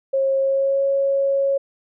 sine tone with pitch glide, 540 to 550.4 Hz, C#5 to C#5, -45 to -12 cents, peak -16 dBFS, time 0.13-1.58 s, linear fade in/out 10 ms, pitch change +33 cents, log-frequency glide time 0.4-0.84 s, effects none

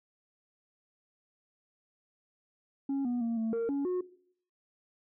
sine tone with pitch steps, 275.1 / 243.5 / 231.2 / 224.1 / 460.7 / 280.5 / 363.3 Hz, C#4 / B3 / A#3 / A3 / A#4 / C#4 / F#4, -13 / -24 / -14 / +32 / -20 / +21 / -32 cents, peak -26 dBFS, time 2.89-4.01 s, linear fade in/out 5 ms, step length 160 ms, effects noise-tail reverb RT60 0.6 s tail -20 dB re dry + tanh soft clip ceiling -28 dBFS

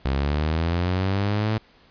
sawtooth linear sweep, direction up, 65.3 to 110.8 Hz, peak -17 dBFS, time 0.05-1.58 s, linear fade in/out 5 ms, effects pink hiss -55 dBFS RMS until 1.9 s + resampled to 11025 Hz

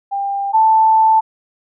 sine tone pair in turn, 796 / 882.2 Hz, G5 / A5, +26 / +4 cents, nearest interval major second, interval 178 cents, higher second, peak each -17 / -8 dBFS, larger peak second, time 0.11-0.53 / 0.53-1.21 s, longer second, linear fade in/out 20 ms, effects none

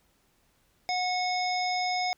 harmonic tone, 730 Hz, F#5, 24 cents flat, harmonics 1 / 3 / 5 / 7 / 9, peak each -28 / -33 / -41 / -33 / -45 dBFS, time 0.89-2.13 s, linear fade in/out 0 ms, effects pink hiss -68 dBFS RMS until 2.17 s

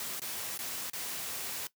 white noise with dropouts, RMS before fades -38 dBFS, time 0-1.67 s, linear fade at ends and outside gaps 1 ms, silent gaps 0.196-0.218 / 0.576-0.59 / 0.899-0.933 s, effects noise-tail reverb RT60 0.1 s tail -17 dB re dry + high-pass 100 Hz 12 dB/octave

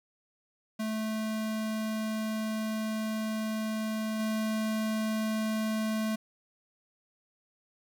square tone with level steps, 218.2 Hz, A3, 14 cents flat, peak -31 / -29 dBFS, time 0.79-6.16 s, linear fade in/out 10 ms, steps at 4.19 s, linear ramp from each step 10 ms, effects 11-bit

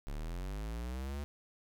square linear sweep, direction up, 34.11 to 73.4 Hz, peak -38 dBFS, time 0.07-1.24 s, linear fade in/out 0 ms, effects none

